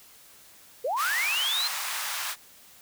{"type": "linear sweep", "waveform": "sine", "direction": "up", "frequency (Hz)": [440, 4227], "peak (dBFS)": -25, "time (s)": [0.84, 1.68], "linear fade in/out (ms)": 10}
{"type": "high-pass noise", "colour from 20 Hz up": "pink", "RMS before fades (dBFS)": -32, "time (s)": [0.96, 2.36], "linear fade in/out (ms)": 50, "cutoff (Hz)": 930, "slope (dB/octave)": 24}
{"effects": ["white hiss -53 dBFS RMS until 2.81 s"]}